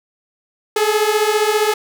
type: beating tone pair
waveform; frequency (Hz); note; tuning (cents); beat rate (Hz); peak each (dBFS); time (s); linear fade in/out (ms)
sawtooth; 418.4 / 433.4; G#4 / A4; +13 / -26; 15; -13; 0.76-1.74; 5
effects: none